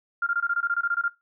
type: tone bursts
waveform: sine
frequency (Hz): 1396.9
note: F6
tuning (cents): 0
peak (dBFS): -21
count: 13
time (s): 0.22-1.082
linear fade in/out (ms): 5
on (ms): 46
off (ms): 22
effects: noise-tail reverb RT60 0.2 s tail -18 dB re dry